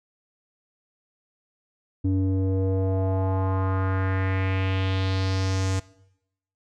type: tone with low-pass filter sweep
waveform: square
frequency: 95 Hz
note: F#2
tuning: 46 cents sharp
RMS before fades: -24 dBFS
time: 2.04-5.8 s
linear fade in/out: 10 ms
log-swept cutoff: 280 to 7400 Hz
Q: 2.6
effects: noise-tail reverb RT60 0.8 s tail -20 dB re dry